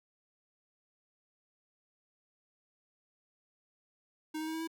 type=tone with pitch steps; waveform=square; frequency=311.1 / 314.9 / 318.7 / 322.6 / 326.6 Hz; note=D#4 / D#4 / D#4 / E4 / E4; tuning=0 / +21 / +42 / -37 / -16 cents; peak=-36 dBFS; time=4.34-4.675 s; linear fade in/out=10 ms; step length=67 ms; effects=none